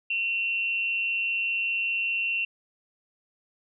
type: tone with amplitude modulation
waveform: sine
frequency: 2730 Hz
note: F7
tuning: 40 cents flat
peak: -22 dBFS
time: 0.1-2.45 s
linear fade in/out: 5 ms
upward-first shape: sine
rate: 205 Hz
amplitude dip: 55%
effects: none